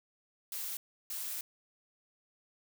blue noise bursts at uneven times, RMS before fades -39 dBFS, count 2, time 0.52-0.77 / 1.1-1.41 s, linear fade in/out 2 ms, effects none

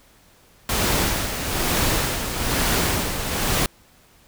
pink noise with tremolo, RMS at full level -20 dBFS, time 0.69-3.66 s, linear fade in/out 2 ms, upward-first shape sine, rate 1.1 Hz, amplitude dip 55%, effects pink hiss -54 dBFS RMS until 4.27 s

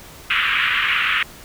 white band-pass noise, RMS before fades -19 dBFS, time 0.3-1.23 s, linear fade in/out 5 ms, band 1200 to 3000 Hz, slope 48 dB/octave, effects pink hiss -41 dBFS RMS until 1.44 s

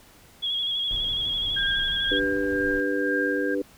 sine tone with vibrato, 3322 Hz, G#7, in tune, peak -24 dBFS, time 0.42-2.2 s, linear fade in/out 20 ms, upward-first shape square, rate 12 Hz, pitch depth 30 cents each way
brown noise, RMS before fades -38 dBFS, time 0.91-2.8 s, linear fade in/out 0 ms
sine tone with tremolo, 1603 Hz, G6, 38 cents sharp, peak -24 dBFS, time 1.56-3.55 s, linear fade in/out 10 ms, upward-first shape sine, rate 2 Hz, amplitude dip 50%
sine chord, G major, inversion second, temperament equal, 293.7 / 392 / 493.9 Hz, D4 / G4 / B4, 0 / 0 / 0 cents, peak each -27 / -29 / -28 dBFS, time 2.11-3.62 s, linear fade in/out 5 ms
effects pink hiss -53 dBFS RMS until 3.77 s

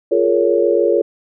sine chord, Bb minor seventh, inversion second, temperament just, 349.6 / 419.5 / 466.2 / 559.4 Hz, F4 / Ab4 / Bb4 / Db5, +2 / +17 / 0 / +16 cents, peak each -17 dBFS, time 0.11-1.02 s, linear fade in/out 10 ms, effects none

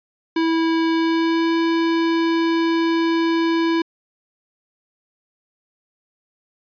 square tone with pitch glide, 327.3 to 330.9 Hz, E4 to E4, -12 to +7 cents, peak -17 dBFS, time 0.36-3.82 s, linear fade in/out 5 ms, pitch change +19 cents, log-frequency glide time 0.93-1.56 s, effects resampled to 11025 Hz

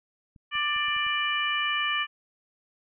clicks, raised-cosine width 5 ms, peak -40 dBFS, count 6, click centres 0.362 / 0.554 / 0.763 / 0.884 / 0.965 / 1.066 s
harmonic tone, 591 Hz, D5, 11 cents sharp, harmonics 2 / 3 / 4 / 5, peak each -30 / -30 / -30 / -30 dBFS, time 0.51-2.07 s, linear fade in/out 50 ms
effects none

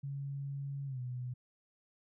sine tone with pitch glide, 139.4 to 124.91 Hz, C#3 to B2, +10 to +20 cents, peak -37 dBFS, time 0.03-1.34 s, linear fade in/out 10 ms, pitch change -190 cents, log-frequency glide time 0.86-1 s, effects none

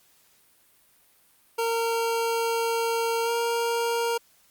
25% pulse tone with pitch glide, 459.9 to 466.6 Hz, A#4 to A#4, -23 to +2 cents, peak -20 dBFS, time 1.58-4.18 s, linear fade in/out 10 ms, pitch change +25 cents, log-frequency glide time 3.24-3.3 s, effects white hiss -61 dBFS RMS until 4.5 s + Opus 48 kbps

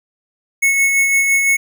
square tone with tremolo, 2197 Hz, C#7, 16 cents flat, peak -11 dBFS, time 0.62-1.57 s, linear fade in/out 10 ms, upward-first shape sine, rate 5.9 Hz, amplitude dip 35%, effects none

